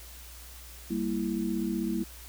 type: chord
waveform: sine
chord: E diminished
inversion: first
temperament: equal with one note detuned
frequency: 196 / 231.9 / 329.6 Hz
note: G3 / Bb3 / E4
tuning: 0 / -9 / 0 cents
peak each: -32 dBFS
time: 0.9-2.04 s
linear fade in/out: 10 ms
effects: added 60 Hz sine -47 dBFS peak until 2.28 s + white hiss -49 dBFS RMS until 2.28 s